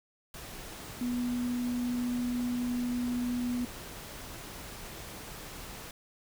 sine tone in noise, 244.5 Hz, B3, 17 cents flat, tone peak -29 dBFS, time 1.01-3.65 s, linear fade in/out 2 ms, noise pink, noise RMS -44 dBFS, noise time 0.34-5.91 s, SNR +12 dB, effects none

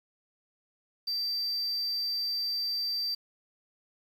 sine tone, 4676 Hz, D8, 8 cents flat, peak -26 dBFS, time 1.07-3.15 s, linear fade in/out 10 ms, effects tanh soft clip ceiling -28 dBFS + 9-bit

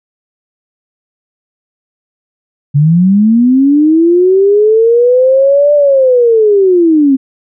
sine linear two-way sweep, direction up then down, 138.59 to 591 to 260.8 Hz, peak -4 dBFS, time 2.74-7.17 s, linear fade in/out 20 ms, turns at 5.74 s, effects none

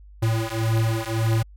square beating tone pair, 111.6 / 113.4 Hz, A2 / A#2, +25 / -47 cents, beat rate 1.8 Hz, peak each -24 dBFS, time 0.22-1.43 s, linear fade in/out 10 ms, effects added 50 Hz sine -43 dBFS peak until 1.56 s + AAC 64 kbps

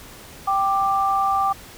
sine tone pair together, 783 / 1181 Hz, G5 / D6, -2 / +9 cents, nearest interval perfect fifth, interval 711 cents, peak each -20 dBFS, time 0.47-1.53 s, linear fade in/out 10 ms, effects pink hiss -42 dBFS RMS until 1.77 s

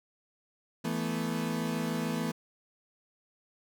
35% pulse chord, E suspended fourth, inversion none, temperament equal, 164.81 / 220 / 246.9 Hz, E3 / A3 / B3, 0 / 0 / 0 cents, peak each -33 dBFS, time 0.84-2.32 s, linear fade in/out 10 ms, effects none

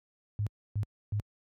sine tone bursts, 103.83 Hz, G#2, in tune, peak -27 dBFS, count 3, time 0.39-1.198 s, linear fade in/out 0 ms, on 76 ms, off 290 ms, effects high-pass 60 Hz 12 dB/octave

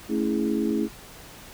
sine chord, A major seventh, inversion none, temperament equal with one note detuned, 220 / 277.2 / 327.7 / 415.3 Hz, A3 / C#4 / E4 / G#4, 0 / 0 / -10 / 0 cents, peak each -26 / -28 / -27 / -30 dBFS, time 0.08-0.89 s, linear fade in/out 50 ms, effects pink hiss -45 dBFS RMS until 1.53 s

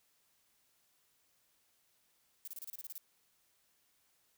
violet noise bursts, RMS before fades -45 dBFS, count 10, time 2.45-2.98 s, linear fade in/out 0 ms, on 26 ms, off 30 ms, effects white hiss -74 dBFS RMS until 4.37 s

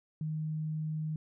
sine tone, 155.56 Hz, D#3, in tune, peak -32 dBFS, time 0.21-1.16 s, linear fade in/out 2 ms, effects none

